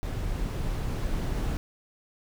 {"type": "noise with level ramp", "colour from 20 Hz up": "brown", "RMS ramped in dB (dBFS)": [-31, -28], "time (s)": [0.03, 1.57], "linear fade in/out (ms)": 0, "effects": []}